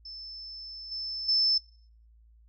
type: tone with level steps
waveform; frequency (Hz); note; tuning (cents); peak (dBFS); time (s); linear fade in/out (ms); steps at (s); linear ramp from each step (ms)
sine; 5274; E8; 0; -40 / -33 / -22; 0.05-1.58; 5; 0.91 / 1.28; 10
effects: noise-tail reverb RT60 0.5 s tail -20 dB re dry + added 56 Hz sine -55 dBFS peak until 2.48 s